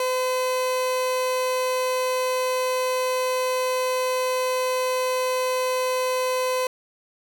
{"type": "tone", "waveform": "30% pulse", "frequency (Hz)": 510, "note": "C5", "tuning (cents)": -44, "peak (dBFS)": -19, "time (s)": [0, 6.67], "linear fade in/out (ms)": 2, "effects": []}